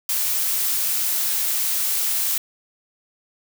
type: noise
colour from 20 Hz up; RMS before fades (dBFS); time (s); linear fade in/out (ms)
blue; -22; 0.09-2.38; 2
effects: none